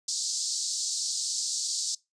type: band-pass noise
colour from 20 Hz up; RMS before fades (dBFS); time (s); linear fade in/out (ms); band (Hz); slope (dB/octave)
pink; -31; 0.08-1.95; 5; 4300 to 8300; 48
effects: noise-tail reverb RT60 0.2 s tail -22 dB re dry + resampled to 22050 Hz